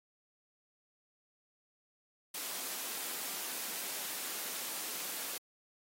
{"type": "high-pass noise", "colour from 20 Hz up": "white", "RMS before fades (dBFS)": -40, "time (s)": [2.34, 5.38], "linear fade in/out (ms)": 5, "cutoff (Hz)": 200, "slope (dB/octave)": 24, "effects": ["AAC 48 kbps"]}